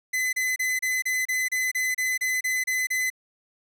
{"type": "tone bursts", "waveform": "45% pulse", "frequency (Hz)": 2023, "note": "B6", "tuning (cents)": 41, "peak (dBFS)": -23, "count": 13, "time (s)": [0.13, 3.102], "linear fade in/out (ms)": 10, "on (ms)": 200, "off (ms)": 31, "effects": []}